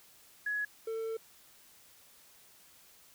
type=tone pair in turn; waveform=sine / triangle; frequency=1682 / 448.3 Hz; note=G#6 / A4; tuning=+22 / +32 cents; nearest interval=octave + major seventh; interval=2290 cents; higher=first; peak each=-31 / -32 dBFS; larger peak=first; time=0.46-0.65 / 0.87-1.17 s; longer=second; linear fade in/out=5 ms; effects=white hiss -60 dBFS RMS until 3.14 s